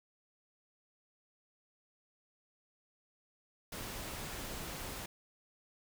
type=noise; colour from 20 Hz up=pink; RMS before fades=-43 dBFS; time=3.72-5.06 s; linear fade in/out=5 ms; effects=none